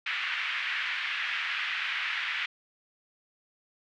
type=band-pass noise; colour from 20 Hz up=pink; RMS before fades=-32 dBFS; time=0.06-2.46 s; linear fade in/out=5 ms; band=1600 to 2900 Hz; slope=24 dB/octave; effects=none